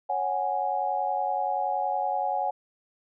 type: chord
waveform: sine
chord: C# suspended fourth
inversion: none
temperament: equal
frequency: 554.4 / 740 / 830.6 Hz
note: C#5 / F#5 / G#5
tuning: 0 / 0 / 0 cents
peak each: -33 / -28 / -28 dBFS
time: 0.09-2.51 s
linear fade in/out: 10 ms
effects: none